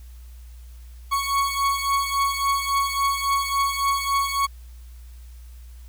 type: beating tone pair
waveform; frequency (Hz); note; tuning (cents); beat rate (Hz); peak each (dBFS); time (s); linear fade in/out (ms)
40% pulse; 1108.7 / 1112.3; C#6 / C#6; 0 / +6; 3.6; -22 / -24; 1.11-4.47; 20
effects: added 60 Hz sine -39 dBFS peak until 5.88 s + white hiss -57 dBFS RMS until 5.88 s